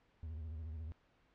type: tone with vibrato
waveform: triangle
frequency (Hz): 79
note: D#2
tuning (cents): +27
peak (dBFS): -40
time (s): 0.23-0.92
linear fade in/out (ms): 0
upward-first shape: square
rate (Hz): 14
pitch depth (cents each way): 81
effects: pink hiss -72 dBFS RMS until 1.34 s + low-pass 3000 Hz 12 dB/octave